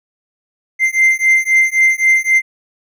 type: beating tone pair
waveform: triangle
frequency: 2084 / 2087.8 Hz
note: C7 / C7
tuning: -7 / -4 cents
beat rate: 3.8 Hz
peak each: -11 dBFS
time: 0.79-2.42 s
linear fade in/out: 50 ms
effects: none

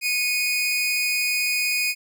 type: tone pair together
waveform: sawtooth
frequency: 2192 / 2479 Hz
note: C#7 / D#7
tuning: -20 / -7 cents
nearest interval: major second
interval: 213 cents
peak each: -26 / -18 dBFS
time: 0.01-1.95 s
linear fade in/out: 50 ms
effects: none

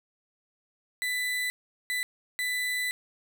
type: tone bursts at uneven times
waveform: 35% pulse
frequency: 1992 Hz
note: B6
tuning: 14 cents sharp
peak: -26 dBFS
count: 3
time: 1.02-1.5 / 1.9-2.03 / 2.39-2.91 s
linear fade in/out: 0 ms
effects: none

